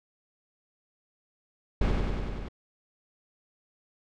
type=noise with echo; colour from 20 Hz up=brown; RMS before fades=-24 dBFS; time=1.81-1.91 s; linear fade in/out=5 ms; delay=96 ms; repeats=6; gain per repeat=-2 dB; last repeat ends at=2.486 s; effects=low-pass 4000 Hz 12 dB/octave